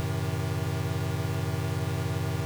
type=chord; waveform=square; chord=F# diminished seventh; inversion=none; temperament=equal with one note detuned; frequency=92.5 / 110 / 130.81 / 158.01 Hz; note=F#2 / A2 / C3 / Eb3; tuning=0 / 0 / 0 / +27 cents; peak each=-33 / -34 / -34 / -34 dBFS; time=0-2.45 s; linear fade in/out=0 ms; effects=9-bit